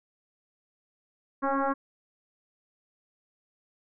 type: tone with frequency modulation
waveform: sine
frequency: 277.2 Hz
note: C#4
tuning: in tune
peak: -24 dBFS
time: 1.42-1.74 s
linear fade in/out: 20 ms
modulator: 274 Hz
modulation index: 4.2
effects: none